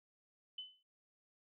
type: tone with exponential decay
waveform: sine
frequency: 3022 Hz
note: F#7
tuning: 36 cents sharp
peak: -40 dBFS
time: 0.58-0.83 s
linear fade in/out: 5 ms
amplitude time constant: 53 ms
effects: none